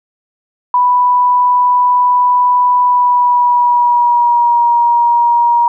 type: tone with pitch glide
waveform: sine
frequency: 987.8 to 948.1 Hz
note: B5 to A#5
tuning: 0 to +29 cents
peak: -7 dBFS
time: 0.74-5.68 s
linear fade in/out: 2 ms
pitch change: -71 cents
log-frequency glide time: 2.83-4.65 s
effects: none